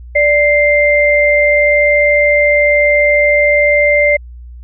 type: tone pair together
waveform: sine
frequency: 586.6 / 2093 Hz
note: D5 / C7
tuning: -2 / 0 cents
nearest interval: octave + minor seventh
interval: 2202 cents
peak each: -10 dBFS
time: 0.15-4.17 s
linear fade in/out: 10 ms
effects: added 60 Hz sine -29 dBFS peak until 4.63 s